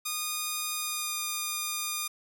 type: tone with pitch glide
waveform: 5% pulse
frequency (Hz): 1228 to 1215.3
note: D#6 to D#6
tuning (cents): -23 to -41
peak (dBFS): -19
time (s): 0.05-2.08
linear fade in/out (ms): 10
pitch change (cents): -18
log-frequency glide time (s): 0.76-1.22
effects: none